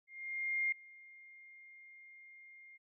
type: tone with ADSR envelope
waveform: sine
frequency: 2120 Hz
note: C7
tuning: 22 cents sharp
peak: -30 dBFS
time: 0.07-2.78 s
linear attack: 650 ms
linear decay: 4 ms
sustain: -24 dB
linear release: 23 ms
effects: none